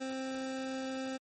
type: tone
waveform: 25% pulse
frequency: 263.4 Hz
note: C4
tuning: 12 cents sharp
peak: -32 dBFS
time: 0-1.18 s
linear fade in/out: 20 ms
effects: MP3 32 kbps